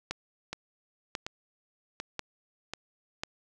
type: two click trains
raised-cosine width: 0.2 ms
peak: -15 / -18 dBFS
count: 4 / 4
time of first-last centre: 0.11-3.235 / 0.53-2.736 s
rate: 0.96 / 1.36 Hz
effects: none